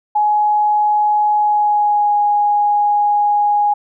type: tone with pitch glide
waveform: sine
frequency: 840 to 827.5 Hz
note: G#5 to G#5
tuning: +19 to -6 cents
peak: -11 dBFS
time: 0.15-3.74 s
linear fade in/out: 10 ms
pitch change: -25 cents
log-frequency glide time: 1.36-2.16 s
effects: none